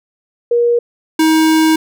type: tone pair in turn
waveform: sine / square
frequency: 475.2 / 317.2 Hz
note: A#4 / D#4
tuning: +33 / +33 cents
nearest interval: perfect fifth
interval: 700 cents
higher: first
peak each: -9 dBFS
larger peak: neither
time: 0.51-0.79 / 1.19-1.76 s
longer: second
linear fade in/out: 5 ms
effects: none